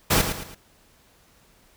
pink noise with echo, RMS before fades -19 dBFS, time 0.1-0.22 s, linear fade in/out 10 ms, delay 110 ms, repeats 3, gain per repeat -8 dB, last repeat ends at 0.55 s, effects pink hiss -58 dBFS RMS until 1.76 s

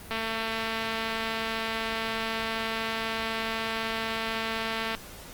click train, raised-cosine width 0.3 ms, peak -15 dBFS, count 1085, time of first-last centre 0.11-4.949 s, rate 224 Hz, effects pink hiss -45 dBFS RMS until 5.33 s + Opus 32 kbps

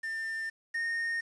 triangle tone pair in turn, 1797 / 1842.2 Hz, A6 / A#6, +36 / -21 cents, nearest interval unison, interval 43 cents, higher second, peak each -31 / -28 dBFS, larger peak second, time 0.03-0.5 / 0.74-1.21 s, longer neither, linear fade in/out 10 ms, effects resampled to 22050 Hz + 9-bit

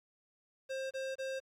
square tone bursts, 531 Hz, C5, 25 cents sharp, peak -37 dBFS, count 3, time 0.69-1.402 s, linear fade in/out 20 ms, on 220 ms, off 26 ms, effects low-pass 7000 Hz 12 dB/octave + 11-bit

